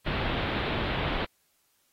pink low-pass noise, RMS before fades -30 dBFS, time 0.06-1.25 s, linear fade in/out 5 ms, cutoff 3800 Hz, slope 48 dB/octave, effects white hiss -70 dBFS RMS until 1.92 s + AAC 48 kbps

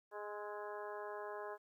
harmonic tone with a mistuned harmonic, 207.7 Hz, G#3, in tune, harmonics 2 / 3 / 4 / 5 / 6 / 7 / 8, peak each -47 / -49 / -51 / -50 / -57 / -58 / -54 dBFS, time 0.11-1.58 s, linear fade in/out 50 ms, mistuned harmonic 6, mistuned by +38 cents, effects 13-bit

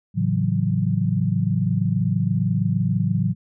sine chord, F# minor seventh, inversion first, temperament equal, 110 / 138.59 / 164.81 / 185 Hz, A2 / C#3 / E3 / F#3, 0 / 0 / 0 / 0 cents, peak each -23 / -25 / -24 / -23 dBFS, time 0.14-3.35 s, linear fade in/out 50 ms, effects none

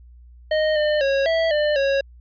square tone with pitch steps, 619 / 603 / 548 / 655 / 598 / 550 Hz, D#5 / D5 / C#5 / E5 / D5 / C#5, -9 / +46 / -20 / -11 / +31 / -14 cents, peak -18 dBFS, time 0.51-2.01 s, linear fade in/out 5 ms, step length 250 ms, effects added 60 Hz sine -43 dBFS peak until 2.2 s + resampled to 11025 Hz

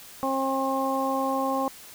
harmonic tone, 267.9 Hz, C4, 41 cents sharp, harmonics 1 / 2 / 3 / 4, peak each -29 / -29 / -29 / -29 dBFS, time 0.23-1.68 s, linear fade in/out 0 ms, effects white hiss -46 dBFS RMS until 1.94 s

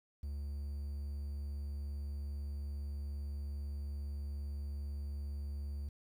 triangle tone, 71.2 Hz, C#2, 47 cents sharp, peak -36 dBFS, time 0.23-5.89 s, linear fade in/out 5 ms, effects 11-bit

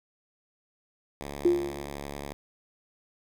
5% pulse tone, 71.2 Hz, C#2, 47 cents sharp, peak -25 dBFS, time 1.21-2.33 s, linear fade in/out 0 ms
sine tone with exponential decay, 349.2 Hz, F4, in tune, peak -16 dBFS, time 1.45-1.96 s, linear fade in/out 5 ms, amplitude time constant 110 ms
effects none

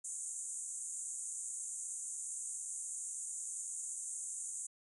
white band-pass noise, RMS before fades -43 dBFS, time 0.04-4.67 s, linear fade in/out 10 ms, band 6600 to 9500 Hz, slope 96 dB/octave, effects none

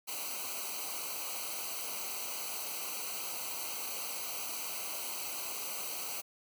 white noise with comb filter, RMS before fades -39 dBFS, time 0.07-6.22 s, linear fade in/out 20 ms, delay 0.57 ms, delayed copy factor -1, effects none

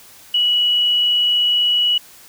sine tone, 2931 Hz, F#7, 17 cents flat, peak -13 dBFS, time 0.34-1.98 s, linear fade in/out 5 ms, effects white hiss -44 dBFS RMS until 2.28 s

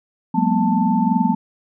sine tone cluster, 181.8 / 203.6 / 226.6 / 247.3 / 885 Hz, F#3 / G#3 / A#3 / B3 / A5, -30 / -34 / -49 / +3 / +10 cents, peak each -21 dBFS, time 0.34-1.35 s, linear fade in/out 10 ms, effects none

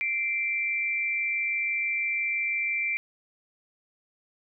sine tone pair together, 2093 / 2347 Hz, C7 / D7, 0 / -2 cents, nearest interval major second, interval 198 cents, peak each -32 / -26 dBFS, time 0.01-2.97 s, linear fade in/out 0 ms, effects none

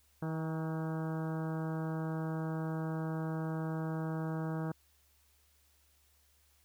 harmonic tone with a mistuned harmonic, 160 Hz, D#3, 49 cents sharp, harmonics 1 / 2 / 3 / 4 / 5 / 6 / 7 / 8 / 9 / 10, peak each -35 / -41 / -45 / -47 / -49 / -51 / -52 / -53 / -54 / -55 dBFS, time 0.22-4.72 s, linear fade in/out 5 ms, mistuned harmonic 6, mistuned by -40 cents, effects added 71 Hz sine -70 dBFS peak until 6.64 s + white hiss -70 dBFS RMS until 6.64 s

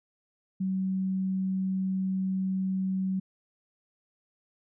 sine tone, 189.3 Hz, F#3, 40 cents sharp, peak -26 dBFS, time 0.6-3.2 s, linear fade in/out 10 ms, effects none

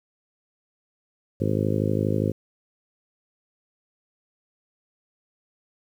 harmonic tone, 52.4 Hz, G#1, 16 cents sharp, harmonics 2 / 3 / 4 / 5 / 6 / 7 / 8 / 9 / 10, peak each -26 / -28 / -29 / -30 / -31 / -31 / -32 / -33 / -33 dBFS, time 1.4-2.32 s, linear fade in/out 10 ms, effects 9-bit

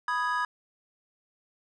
triangle chord, G# minor, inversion first, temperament equal, 987.8 / 1244.5 / 1661.2 Hz, B5 / D#6 / G#6, 0 / 0 / 0 cents, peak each -28 / -29 / -29 dBFS, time 0.08-0.45 s, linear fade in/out 2 ms, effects resampled to 22050 Hz

